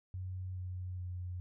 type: tone with pitch steps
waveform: sine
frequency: 92.5 / 91.28 / 90.07 Hz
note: F#2 / F#2 / F#2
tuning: 0 / -23 / -46 cents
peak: -38 dBFS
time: 0.14-1.4 s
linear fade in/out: 0 ms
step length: 420 ms
effects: none